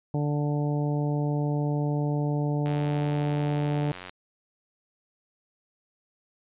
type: harmonic tone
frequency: 146.83 Hz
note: D3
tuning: in tune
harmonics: 1 / 2 / 3 / 4 / 5 / 6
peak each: -25 / -31 / -35 / -37 / -39 / -41 dBFS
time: 0.14-3.92 s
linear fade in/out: 2 ms
type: click train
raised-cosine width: 0.3 ms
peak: -23 dBFS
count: 132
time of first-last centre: 2.66-4.095 s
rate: 91.3 Hz
effects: resampled to 8000 Hz